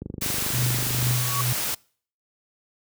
click train, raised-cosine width 3 ms, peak -19 dBFS, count 28, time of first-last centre 0.02-1.109 s, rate 24.8 Hz
white noise, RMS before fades -27 dBFS, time 0.21-1.75 s, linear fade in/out 10 ms
sine tone with tremolo, 123.47 Hz, B2, in tune, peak -20 dBFS, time 0.53-1.53 s, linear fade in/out 5 ms, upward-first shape triangle, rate 2.2 Hz, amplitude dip 75%
sine tone with exponential growth, 1125 Hz, C#6, 25 cents sharp, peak -23 dBFS, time 1.04-1.41 s, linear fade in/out 2 ms, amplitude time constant 80 ms
effects noise-tail reverb RT60 0.5 s tail -26 dB re dry + high-pass 60 Hz 12 dB/octave

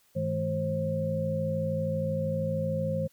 sine tone cluster, 101.2 / 160.5 / 213.4 / 532 Hz, G#2 / E3 / G#3 / C5, -44 / -46 / +47 / +29 cents, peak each -35 / -31 / -36 / -30 dBFS, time 0.15-3.08 s, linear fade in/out 20 ms, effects white hiss -65 dBFS RMS until 3.12 s

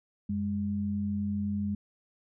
sine tone pair together, 92.14 / 204 Hz, F#2 / G#3, -7 / -31 cents, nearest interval octave + major second, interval 1376 cents, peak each -35 / -29 dBFS, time 0.29-1.75 s, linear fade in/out 5 ms, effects none

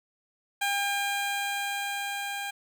15% pulse tone with level ramp, 803 Hz, G5, 41 cents sharp, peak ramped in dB -19 to -26 dBFS, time 0.61-2.51 s, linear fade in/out 10 ms, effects none

